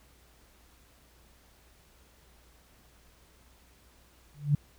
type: tone with exponential growth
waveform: sine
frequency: 145.3 Hz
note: D3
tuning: 18 cents flat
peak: -17 dBFS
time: 4.34-4.55 s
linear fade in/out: 5 ms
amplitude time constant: 45 ms
effects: added 60 Hz sine -62 dBFS peak until 4.78 s + pink hiss -62 dBFS RMS until 4.78 s